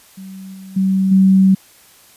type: tone with level steps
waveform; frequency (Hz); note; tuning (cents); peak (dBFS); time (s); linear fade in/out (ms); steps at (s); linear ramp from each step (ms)
sine; 191; G3; -45; -30 / -32 / -12 / -7; 0.17-1.55; 10; 0.54 / 0.76 / 1.11; 10
effects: white hiss -47 dBFS RMS until 2.16 s + resampled to 32000 Hz